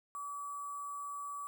sine tone with sample-and-hold, 1148 Hz, D6, 40 cents flat, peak -39 dBFS, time 0.15-1.47 s, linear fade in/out 0 ms, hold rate 8820 Hz, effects none

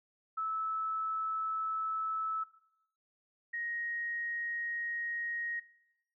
sine tone pair in turn, 1306 / 1877.3 Hz, E6 / A#6, -17 / +12 cents, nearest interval tritone, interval 629 cents, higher second, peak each -32 / -35 dBFS, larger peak first, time 0.37-2.44 / 3.53-5.6 s, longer neither, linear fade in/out 10 ms, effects noise-tail reverb RT60 0.8 s tail -18 dB re dry

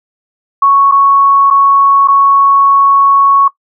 sine tone with dropouts, 1108.7 Hz, C#6, in tune, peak -4 dBFS, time 0.62-3.48 s, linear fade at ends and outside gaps 5 ms, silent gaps 0.914-0.92 / 1.503-1.508 / 2.075-2.083 s, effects noise-tail reverb RT60 0.1 s tail -18 dB re dry

